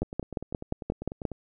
two click trains, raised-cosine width 2 ms, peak -14 / -23 dBFS, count 8 / 14, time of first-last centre 0.02-1.252 / 0.03-1.317 s, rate 5.68 / 10.1 Hz, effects none

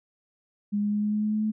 sine tone with pitch steps, 205.5 / 206.9 / 208.4 / 209.8 / 211.3 / 212.7 / 214.2 / 215.7 Hz, G#3 / G#3 / G#3 / G#3 / G#3 / G#3 / A3 / A3, -18 / -6 / +6 / +18 / +30 / +42 / -46 / -34 cents, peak -23 dBFS, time 0.72-1.52 s, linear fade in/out 20 ms, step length 100 ms, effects none

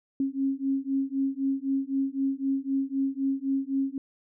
sine beating tone pair, 269.4 / 273.3 Hz, C#4 / C#4, -49 / -24 cents, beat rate 3.9 Hz, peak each -28 dBFS, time 0.2-3.98 s, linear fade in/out 2 ms, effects none

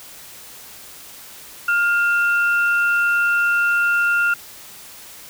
sine tone pair together, 1408.1 / 2700 Hz, F6 / E7, +14 / +41 cents, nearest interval major seventh, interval 1127 cents, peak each -15 / -25 dBFS, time 1.68-4.34 s, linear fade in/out 5 ms, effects white hiss -40 dBFS RMS until 5.29 s

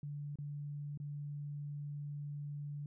sine tone with dropouts, 145.4 Hz, D3, 17 cents flat, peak -40 dBFS, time 0.03-2.86 s, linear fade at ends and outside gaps 2 ms, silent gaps 0.357-0.386 / 0.975-1 s, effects none

